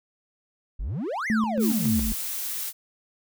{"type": "exponential two-way sweep", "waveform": "triangle", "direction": "up then down", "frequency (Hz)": [36.44, 2168, 36.44], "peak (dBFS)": -25, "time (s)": [0.79, 2.14], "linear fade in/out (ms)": 10, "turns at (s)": 1.28}
{"type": "tone with tremolo", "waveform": "sine", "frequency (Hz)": 220, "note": "A3", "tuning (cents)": 0, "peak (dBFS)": -20, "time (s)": [1.3, 2.12], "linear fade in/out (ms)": 0, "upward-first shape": "square", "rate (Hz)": 3.6, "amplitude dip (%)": 55}
{"type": "noise", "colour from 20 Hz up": "blue", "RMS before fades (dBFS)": -31, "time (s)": [1.59, 2.73], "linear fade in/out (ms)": 50}
{"effects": []}